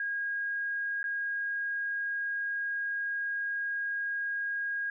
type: tone with dropouts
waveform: sine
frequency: 1633 Hz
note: G#6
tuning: 30 cents flat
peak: -30 dBFS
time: 0-4.9 s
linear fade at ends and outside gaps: 2 ms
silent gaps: 1.03-1.04 s
effects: none